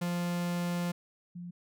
45% pulse / sine tone pair in turn, 174.61 / 175.48 Hz, F3 / F3, 0 / +9 cents, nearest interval unison, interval 9 cents, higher second, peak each -30 / -39 dBFS, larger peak first, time 0.01-0.92 / 1.35-1.51 s, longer first, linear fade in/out 10 ms, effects none

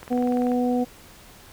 click train, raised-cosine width 0.5 ms, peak -23 dBFS, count 11, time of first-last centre 0.03-0.518 s, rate 20.5 Hz
harmonic tone, 246.9 Hz, B3, in tune, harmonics 1 / 2 / 3, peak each -21 / -26 / -29 dBFS, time 0.1-0.85 s, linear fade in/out 20 ms
effects pink hiss -48 dBFS RMS until 1.52 s

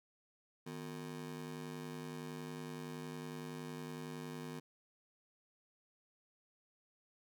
30% pulse ring-modulated tone, 202.8 Hz, G#3, 41 cents flat, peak -38 dBFS, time 0.66-4.6 s, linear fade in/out 10 ms, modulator 45.4 Hz, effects none

